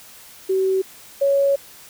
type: tone pair in turn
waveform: sine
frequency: 380.6 / 556.6 Hz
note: F#4 / C#5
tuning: +49 / +7 cents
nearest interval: perfect fifth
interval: 658 cents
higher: second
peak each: -16 / -14 dBFS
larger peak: second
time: 0.49-0.82 / 1.21-1.56 s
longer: second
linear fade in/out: 10 ms
effects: white hiss -44 dBFS RMS until 1.89 s